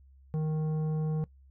sine tone with tanh clipping, 155.56 Hz, D#3, in tune, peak -29 dBFS, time 0.34-1.24 s, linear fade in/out 0 ms, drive 10 dB, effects noise-tail reverb RT60 0.1 s tail -20 dB re dry + added 67 Hz sine -54 dBFS peak until 1.5 s

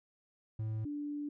triangle / sine tone pair in turn, 109.5 / 292.3 Hz, A2 / D4, -8 / -8 cents, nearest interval octave + perfect fourth, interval 1700 cents, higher second, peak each -32 / -36 dBFS, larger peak first, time 0.59-0.85 / 0.85-1.29 s, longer second, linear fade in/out 5 ms, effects none

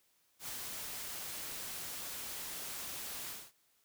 white noise with ADSR envelope, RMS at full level -41 dBFS, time 0.39-3.52 s, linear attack 91 ms, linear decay 19 ms, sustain -2 dB, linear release 240 ms, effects white hiss -73 dBFS RMS until 3.84 s

